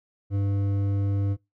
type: tone with hard clipping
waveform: sine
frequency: 99.6 Hz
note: G2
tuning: 28 cents sharp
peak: -24 dBFS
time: 0.3-1.37 s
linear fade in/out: 50 ms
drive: 9 dB
effects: noise-tail reverb RT60 0.2 s tail -22 dB re dry